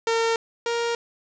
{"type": "tone pair in turn", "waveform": "sawtooth", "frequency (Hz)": [456.4, 468.4], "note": ["A#4", "A#4"], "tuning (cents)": [-37, 8], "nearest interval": "unison", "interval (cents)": 45, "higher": "second", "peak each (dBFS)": [-16, -19], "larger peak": "first", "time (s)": [[0.07, 0.36], [0.66, 0.95]], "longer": "neither", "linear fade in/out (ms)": 2, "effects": ["resampled to 16000 Hz", "7-bit"]}